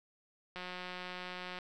click train, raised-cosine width 0.3 ms, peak -27 dBFS, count 187, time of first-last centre 0.56-1.588 s, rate 181 Hz, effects none

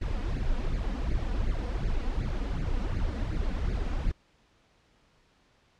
brown noise with flanger, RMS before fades -29 dBFS, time 0.01-4.12 s, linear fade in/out 10 ms, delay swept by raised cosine 0.44 to 4.14 ms, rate 2.7 Hz, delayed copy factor +0.8, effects pink hiss -65 dBFS RMS until 5.79 s + low-pass 5000 Hz 12 dB/octave

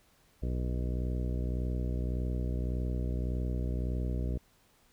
harmonic tone, 61.74 Hz, B1, in tune, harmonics 1 / 2 / 3 / 4 / 5 / 6 / 7 / 8 / 10, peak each -31 / -37 / -41 / -43 / -45 / -47 / -48 / -49 / -51 dBFS, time 0.42-4.38 s, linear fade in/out 10 ms, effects pink hiss -66 dBFS RMS until 4.92 s

